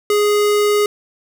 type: tone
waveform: square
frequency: 415.3 Hz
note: G#4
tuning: in tune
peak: -13 dBFS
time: 0.1-0.86 s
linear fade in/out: 2 ms
effects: none